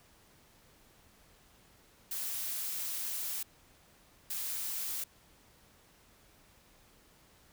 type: noise bursts at uneven times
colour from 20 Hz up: blue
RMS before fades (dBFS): -37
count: 2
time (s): 2.11-3.43 / 4.3-5.04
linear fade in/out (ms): 5
effects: pink hiss -63 dBFS RMS until 7.52 s